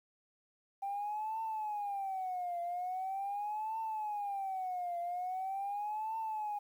sine tone with vibrato, 786 Hz, G5, 4 cents sharp, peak -34 dBFS, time 0.82-6.59 s, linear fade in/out 10 ms, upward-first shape triangle, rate 0.42 Hz, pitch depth 230 cents each way, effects tanh soft clip ceiling -31 dBFS + 11-bit

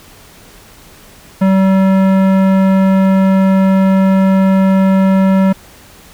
sine tone with tanh clipping, 191.5 Hz, G3, 40 cents flat, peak -9 dBFS, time 1.41-5.53 s, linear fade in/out 10 ms, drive 17 dB, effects pink hiss -40 dBFS RMS until 6.13 s

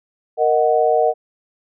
sine chord, D# minor, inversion second, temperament equal, 466.2 / 622.3 / 740 Hz, A#4 / D#5 / F#5, 0 / 0 / 0 cents, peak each -17 dBFS, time 0.37-1.14 s, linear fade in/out 50 ms, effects none

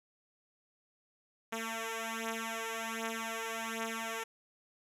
5% pulse beating tone pair, 224.9 / 226.2 Hz, A3 / A3, +38 / +48 cents, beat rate 1.3 Hz, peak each -29 / -27 dBFS, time 1.52-4.24 s, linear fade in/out 10 ms, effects resampled to 32000 Hz

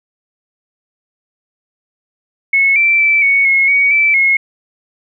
sine tone with pitch steps, 2193 / 2340 / 2324 / 2223 / 2170 / 2245 / 2322 / 2167 Hz, C#7 / D7 / D7 / C#7 / C#7 / C#7 / D7 / C#7, -19 / -7 / -19 / +4 / -37 / +21 / -20 / -40 cents, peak -8 dBFS, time 2.53-4.37 s, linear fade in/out 5 ms, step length 230 ms, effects none

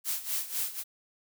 blue noise with tremolo, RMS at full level -30 dBFS, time 0.04-0.84 s, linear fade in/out 50 ms, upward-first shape sine, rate 4 Hz, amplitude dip 80%, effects none

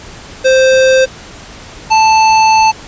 square tone pair in turn, 523.3 / 880.1 Hz, C5 / A5, 0 / 0 cents, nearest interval major sixth, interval 900 cents, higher second, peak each -6 dBFS, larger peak neither, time 0.44-1.06 / 1.9-2.72 s, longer second, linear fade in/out 20 ms, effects pink hiss -32 dBFS RMS until 2.87 s + resampled to 16000 Hz

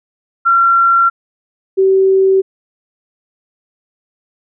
sine tone pair in turn, 1367 / 383.6 Hz, F6 / G4, -37 / -37 cents, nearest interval octave + minor seventh, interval 2200 cents, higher first, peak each -7 dBFS, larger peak neither, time 0.45-1.1 / 1.77-2.42 s, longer neither, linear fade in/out 20 ms, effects none

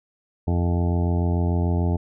harmonic tone, 86.8 Hz, F2, 10 cents flat, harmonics 1 / 2 / 3 / 4 / 5 / 7 / 8 / 9 / 10, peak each -20 / -26 / -30 / -32 / -34 / -37 / -38 / -39 / -40 dBFS, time 0.47-1.97 s, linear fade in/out 10 ms, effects none

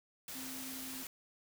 sine tone in noise, 261.6 Hz, C4, in tune, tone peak -47 dBFS, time 0.35-1.03 s, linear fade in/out 2 ms, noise white, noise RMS -45 dBFS, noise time 0.28-1.07 s, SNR -5 dB, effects none

